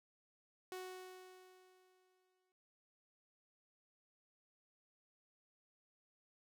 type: tone with exponential decay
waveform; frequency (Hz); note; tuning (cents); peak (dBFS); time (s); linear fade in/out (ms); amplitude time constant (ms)
sawtooth; 369.9; F#4; 0; -40; 0.72-2.52; 1; 390
effects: none